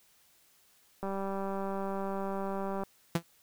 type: click train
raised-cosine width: 1 ms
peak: -23 dBFS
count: 353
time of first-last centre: 1.03-2.835 s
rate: 195 Hz
type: tone with exponential decay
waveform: sawtooth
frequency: 168.7 Hz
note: E3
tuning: 40 cents sharp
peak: -20 dBFS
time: 3.15-3.23 s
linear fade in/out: 5 ms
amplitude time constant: 16 ms
effects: white hiss -65 dBFS RMS until 3.42 s